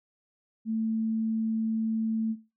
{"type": "tone", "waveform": "sine", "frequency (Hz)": 222.3, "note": "A3", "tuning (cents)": 18, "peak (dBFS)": -26, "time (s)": [0.65, 2.36], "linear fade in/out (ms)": 50, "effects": ["noise-tail reverb RT60 0.3 s tail -18 dB re dry"]}